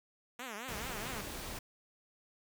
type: tone with vibrato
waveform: 5% pulse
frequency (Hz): 231.9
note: A#3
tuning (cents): -9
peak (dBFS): -30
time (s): 0.39-1.21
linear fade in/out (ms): 2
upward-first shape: triangle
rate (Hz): 4.6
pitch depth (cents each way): 270
type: noise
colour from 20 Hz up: pink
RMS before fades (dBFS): -43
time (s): 0.68-1.59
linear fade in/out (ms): 5
effects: none